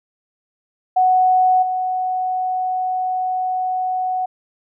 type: tone with level steps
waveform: sine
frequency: 741 Hz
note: F#5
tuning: 2 cents sharp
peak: -11 / -18 dBFS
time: 0.96-4.26 s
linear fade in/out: 10 ms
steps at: 1.62 s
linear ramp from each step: 10 ms
effects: none